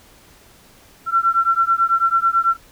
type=beating tone pair; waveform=sine; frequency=1350 / 1359.1 Hz; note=E6 / F6; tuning=+41 / -48 cents; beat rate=9.1 Hz; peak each=-17 dBFS; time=1.06-2.57 s; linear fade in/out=50 ms; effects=pink hiss -49 dBFS RMS until 2.71 s

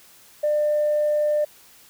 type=tone; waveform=sine; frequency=598 Hz; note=D5; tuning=31 cents sharp; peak=-17 dBFS; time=0.43-1.45 s; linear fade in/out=10 ms; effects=tanh soft clip ceiling -14 dBFS + white hiss -51 dBFS RMS until 1.89 s

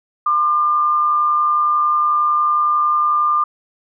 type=tone pair together; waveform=sine; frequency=1050 / 1201 Hz; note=C6 / D6; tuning=+6 / +38 cents; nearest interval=major second; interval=232 cents; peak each=-25 / -13 dBFS; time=0.26-3.44 s; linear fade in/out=5 ms; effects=none

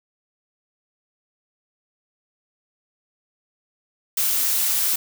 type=noise; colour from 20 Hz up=blue; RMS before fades=-21 dBFS; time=4.17-4.96 s; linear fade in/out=5 ms; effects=none

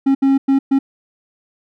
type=tone bursts at uneven times; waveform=triangle; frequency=271.7 Hz; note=C#4; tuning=35 cents flat; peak=-8 dBFS; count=4; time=0.06-0.15 / 0.22-0.38 / 0.48-0.59 / 0.71-0.79 s; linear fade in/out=10 ms; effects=none

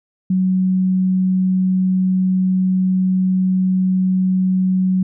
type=tone; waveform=sine; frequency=186.2 Hz; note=F#3; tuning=11 cents sharp; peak=-13 dBFS; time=0.3-5.03 s; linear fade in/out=5 ms; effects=none

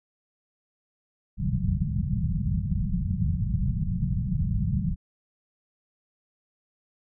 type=low-pass noise; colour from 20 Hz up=white; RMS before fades=-26 dBFS; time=1.37-4.96 s; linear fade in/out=50 ms; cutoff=200 Hz; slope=96 dB/octave; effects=none

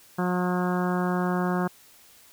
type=harmonic tone; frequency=180 Hz; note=F#3; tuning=47 cents flat; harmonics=1 / 2 / 3 / 4 / 5 / 6 / 7 / 8 / 9; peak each=-25 / -30 / -36 / -33 / -36 / -35 / -37 / -38 / -39 dBFS; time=0.18-1.68 s; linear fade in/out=10 ms; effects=white hiss -54 dBFS RMS until 2.32 s

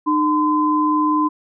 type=tone pair together; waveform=sine; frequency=304.1 / 1023 Hz; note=D#4 / C6; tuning=-40 / -39 cents; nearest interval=octave + major sixth; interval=2101 cents; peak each=-17 dBFS; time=0.06-1.29 s; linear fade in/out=20 ms; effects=none

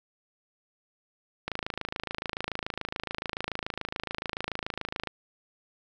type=click train; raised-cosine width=0.3 ms; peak=-15 dBFS; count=98; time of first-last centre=1.48-5.073 s; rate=27 Hz; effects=none

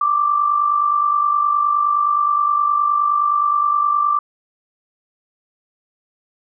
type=tone with amplitude modulation; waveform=sine; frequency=1174.7 Hz; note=D6; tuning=in tune; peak=-11 dBFS; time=0.01-4.19 s; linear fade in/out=5 ms; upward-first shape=sine; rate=49.6 Hz; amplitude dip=60%; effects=none

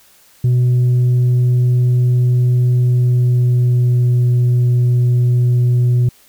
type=tone with pitch glide; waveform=sine; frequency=123.9 to 122.62 Hz; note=B2 to B2; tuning=+6 to -12 cents; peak=-7 dBFS; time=0.44-6.09 s; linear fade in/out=5 ms; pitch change=-18 cents; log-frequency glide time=2.76-4.26 s; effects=tanh soft clip ceiling -9 dBFS + white hiss -49 dBFS RMS until 6.28 s

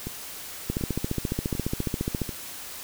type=two click trains; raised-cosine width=3 ms; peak=-19 / -13 dBFS; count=4 / 23; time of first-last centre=0.07-2.292 / 0.7-2.217 s; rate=1.35 / 14.5 Hz; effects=white hiss -39 dBFS RMS until 2.83 s

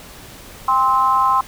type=tone with amplitude modulation; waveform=sine; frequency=1046.5 Hz; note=C6; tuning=in tune; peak=-8 dBFS; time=0.68-1.41 s; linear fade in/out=5 ms; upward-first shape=sine; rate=250 Hz; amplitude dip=95%; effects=pink hiss -39 dBFS RMS until 1.47 s

